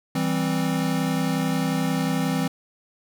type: chord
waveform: square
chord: C major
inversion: first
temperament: equal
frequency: 164.81 / 196 / 261.6 Hz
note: E3 / G3 / C4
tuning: 0 / 0 / 0 cents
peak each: -26 / -29 / -26 dBFS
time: 0.15-2.48 s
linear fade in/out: 5 ms
effects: none